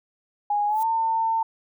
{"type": "tone with pitch glide", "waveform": "sine", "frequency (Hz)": [826, 900.8], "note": ["G#5", "A5"], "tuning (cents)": [-10, 40], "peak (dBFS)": -20, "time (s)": [0.5, 1.43], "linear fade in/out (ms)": 5, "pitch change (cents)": 150, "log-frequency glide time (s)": [0.67, 0.85]}
{"type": "noise with exponential growth", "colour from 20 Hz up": "violet", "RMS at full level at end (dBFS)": -35, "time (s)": [0.67, 0.83], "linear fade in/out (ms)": 1, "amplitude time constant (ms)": 34}
{"effects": []}